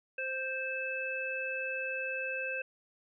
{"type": "harmonic tone", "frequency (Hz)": 523.3, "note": "C5", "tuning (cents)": 0, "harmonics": [1, 3, 5], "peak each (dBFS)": [-39, -38, -36], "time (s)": [0.18, 2.62], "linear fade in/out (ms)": 5, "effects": []}